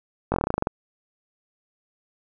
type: slowing click train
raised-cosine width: 1 ms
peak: -8 dBFS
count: 12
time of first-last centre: 0.32-0.671 s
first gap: 20 ms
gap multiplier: 1.09
effects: none